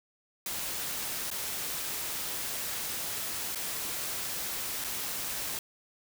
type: noise with dropouts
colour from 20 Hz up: white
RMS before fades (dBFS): -35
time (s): 0.46-5.59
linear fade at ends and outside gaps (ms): 2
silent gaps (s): 1.303-1.313 / 3.549-3.556 / 4.841-4.845
effects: none